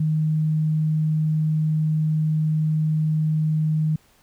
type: tone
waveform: sine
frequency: 155.56 Hz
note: D#3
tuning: in tune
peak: -18 dBFS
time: 0-3.96 s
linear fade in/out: 5 ms
effects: pink hiss -58 dBFS RMS until 4.22 s